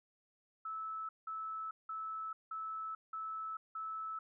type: tone bursts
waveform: sine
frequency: 1307 Hz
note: E6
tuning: 15 cents flat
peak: -39 dBFS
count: 6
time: 0.65-4.19 s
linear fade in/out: 5 ms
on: 440 ms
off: 180 ms
effects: none